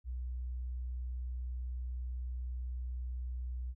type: tone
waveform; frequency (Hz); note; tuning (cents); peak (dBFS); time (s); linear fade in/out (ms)
sine; 62; B1; +7; -36; 0.04-3.75; 50
effects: none